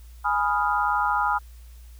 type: chord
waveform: sine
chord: F half-diminished seventh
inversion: first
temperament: equal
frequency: 830.6 / 987.8 / 1244.5 / 1396.9 Hz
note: Ab5 / Cb6 / Eb6 / F6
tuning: 0 / 0 / 0 / 0 cents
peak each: -25 / -26 / -26 / -27 dBFS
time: 0.24-1.39 s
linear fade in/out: 20 ms
effects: added 59 Hz sine -42 dBFS peak until 1.99 s + white hiss -58 dBFS RMS until 1.99 s